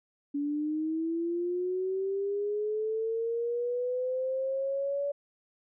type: linear sweep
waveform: sine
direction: up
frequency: 283.8 to 572 Hz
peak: -28 dBFS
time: 0.34-5.12 s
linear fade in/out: 10 ms
effects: none